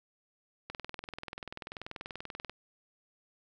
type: click train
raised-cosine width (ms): 0.3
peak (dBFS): -24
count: 38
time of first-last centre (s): 0.7-2.496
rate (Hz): 20.6
effects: none